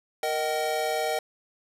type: chord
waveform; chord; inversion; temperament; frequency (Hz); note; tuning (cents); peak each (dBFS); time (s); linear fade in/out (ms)
square; Eb major; second; equal with one note detuned; 466.2 / 622.3 / 763.9; Bb4 / Eb5 / G5; 0 / 0 / -45; -32 / -30 / -30; 0.23-1.19; 2
effects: resampled to 32000 Hz + 8-bit